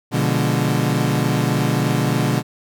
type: chord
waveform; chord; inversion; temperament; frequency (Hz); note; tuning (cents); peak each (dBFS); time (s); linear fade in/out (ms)
30% pulse; B diminished seventh; none; equal; 123.47 / 146.83 / 174.61 / 207.7; B2 / D3 / F3 / Ab3; 0 / 0 / 0 / 0; -18 / -18 / -22 / -22; 0.11-2.43; 50
effects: none